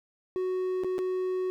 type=tone with dropouts; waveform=triangle; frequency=370 Hz; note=F#4; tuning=in tune; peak=-25 dBFS; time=0.36-1.5 s; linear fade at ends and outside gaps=0 ms; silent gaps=0.836-0.845 / 0.982-0.989 s; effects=11-bit